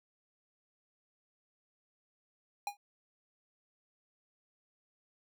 square tone with exponential decay, 816 Hz, G#5, 31 cents flat, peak -31 dBFS, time 2.67-2.77 s, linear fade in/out 2 ms, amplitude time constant 21 ms, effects none

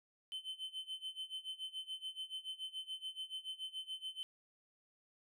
triangle tone with tremolo, 3065 Hz, G7, 40 cents flat, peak -38 dBFS, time 0.32-4.23 s, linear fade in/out 0 ms, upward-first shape sine, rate 7 Hz, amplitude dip 90%, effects none

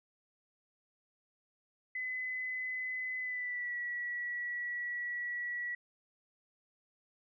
sine tone with pitch glide, 2019 to 1936.8 Hz, B6 to B6, +38 to -34 cents, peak -35 dBFS, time 1.95-5.75 s, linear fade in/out 5 ms, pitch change -72 cents, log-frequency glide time 3.19-3.76 s, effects none

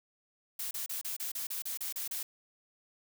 blue noise bursts, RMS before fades -37 dBFS, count 11, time 0.59-2.23 s, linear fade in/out 5 ms, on 120 ms, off 32 ms, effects none

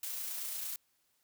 blue noise with amplitude modulation, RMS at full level -38 dBFS, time 0.03-0.76 s, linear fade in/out 2 ms, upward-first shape sine, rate 28.9 Hz, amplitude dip 30%, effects white hiss -75 dBFS RMS until 1.23 s

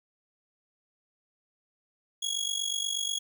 25% pulse tone with amplitude modulation, 3322 Hz, G#7, in tune, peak -22 dBFS, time 2.22-3.19 s, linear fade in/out 10 ms, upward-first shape sine, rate 48.3 Hz, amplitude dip 80%, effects none

